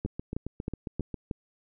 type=two click trains; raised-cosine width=3 ms; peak=-21 / -18 dBFS; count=9 / 5; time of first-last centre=0.06-1.143 / 0.05-1.312 s; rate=7.39 / 3.17 Hz; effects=none

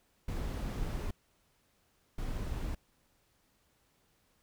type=noise bursts at uneven times; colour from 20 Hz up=brown; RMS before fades=-36 dBFS; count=2; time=0.28-1.11 / 2.18-2.75 s; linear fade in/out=5 ms; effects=pink hiss -72 dBFS RMS until 4.42 s

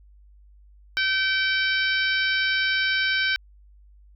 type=harmonic tone with a mistuned harmonic; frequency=770 Hz; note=G5; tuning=31 cents flat; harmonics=2 / 3 / 4 / 5 / 6 / 7; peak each=-23 / -27 / -29 / -31 / -33 / -34 dBFS; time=0.97-3.36 s; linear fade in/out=0 ms; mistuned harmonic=7; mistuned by=-18 cents; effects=added 50 Hz sine -49 dBFS peak until 4.15 s

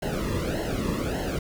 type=noise with flanger; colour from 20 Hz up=brown; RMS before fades=-28 dBFS; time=0.02-1.39 s; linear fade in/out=5 ms; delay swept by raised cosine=0.83 to 1.35 ms; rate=1.7 Hz; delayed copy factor=-0.9; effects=none

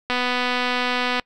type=click train; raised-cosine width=0.3 ms; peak=-7 dBFS; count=273; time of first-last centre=0.1-1.197 s; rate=248 Hz; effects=noise-tail reverb RT60 0.1 s tail -24 dB re dry

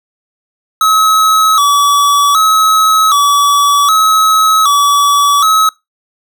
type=tone with vibrato; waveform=square; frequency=1212 Hz; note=D#6; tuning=46 cents flat; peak=-7 dBFS; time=0.81-5.69 s; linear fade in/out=2 ms; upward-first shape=square; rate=0.65 Hz; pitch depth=100 cents each way; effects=noise-tail reverb RT60 0.2 s tail -23 dB re dry

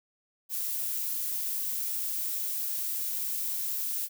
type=noise; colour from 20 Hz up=violet; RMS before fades=-32 dBFS; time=0.49-4.09 s; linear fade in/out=50 ms; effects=none

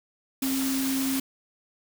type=tone in noise; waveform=sine; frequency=267.1 Hz; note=C4; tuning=36 cents sharp; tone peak=-25 dBFS; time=0.42-1.2 s; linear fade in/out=5 ms; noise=white; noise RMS=-32 dBFS; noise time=0.42-1.2 s; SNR=+4 dB; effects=none

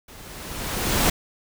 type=noise with level ramp; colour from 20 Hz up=pink; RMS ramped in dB=-45 to -18 dBFS; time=0.08-1.1 s; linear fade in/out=5 ms; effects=none

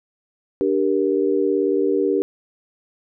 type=chord; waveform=sine; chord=G minor; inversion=second; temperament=just; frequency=294 / 392 / 470.4 Hz; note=D4 / G4 / Bb4; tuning=+2 / 0 / +16 cents; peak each=-22 / -19 / -22 dBFS; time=0.61-2.22 s; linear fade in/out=0 ms; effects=none

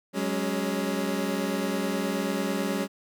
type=chord; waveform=25% pulse; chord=F# suspended second; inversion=none; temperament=equal with one note detuned; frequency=187.91 / 207.7 / 277.2 Hz; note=F#3 / G#3 / C#4; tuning=+27 / 0 / 0 cents; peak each=-27 dBFS; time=0.13-2.88 s; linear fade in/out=50 ms; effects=none

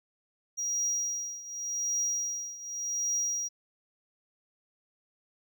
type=tone with tremolo; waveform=triangle; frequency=5730 Hz; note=F8; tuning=44 cents sharp; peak=-25 dBFS; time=0.57-3.49 s; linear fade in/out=20 ms; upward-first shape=triangle; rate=0.87 Hz; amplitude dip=85%; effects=none

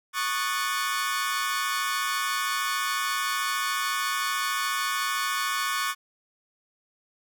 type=chord; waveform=sawtooth; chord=D# half-diminished seventh; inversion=third; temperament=equal with one note detuned; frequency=1108.7 / 1222.4 / 1480 / 1760 Hz; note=C#6 / D#6 / F#6 / A6; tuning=0 / -31 / 0 / 0 cents; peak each=-25 / -29 / -29 / -30 dBFS; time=0.13-5.95 s; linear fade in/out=50 ms; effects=none

